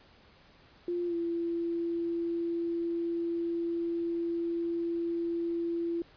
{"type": "tone with pitch glide", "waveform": "sine", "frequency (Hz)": [349.2, 338.5], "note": ["F4", "E4"], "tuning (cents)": [0, 46], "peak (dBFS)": -29, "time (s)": [0.88, 6.02], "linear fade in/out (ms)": 2, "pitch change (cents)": -54, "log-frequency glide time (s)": [1.07, 1.14], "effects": ["pink hiss -59 dBFS RMS until 6.16 s", "resampled to 11025 Hz"]}